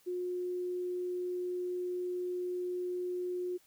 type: tone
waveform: sine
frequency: 359.6 Hz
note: F#4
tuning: 49 cents flat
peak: -33 dBFS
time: 0.06-3.58 s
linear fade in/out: 20 ms
effects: white hiss -66 dBFS RMS until 3.66 s